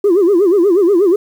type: tone with vibrato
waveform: sine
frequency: 373.2 Hz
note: F#4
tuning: 15 cents sharp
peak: -6 dBFS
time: 0.04-1.16 s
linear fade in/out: 5 ms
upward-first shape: sine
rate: 8.3 Hz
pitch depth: 200 cents each way
effects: tanh soft clip ceiling -5 dBFS + 7-bit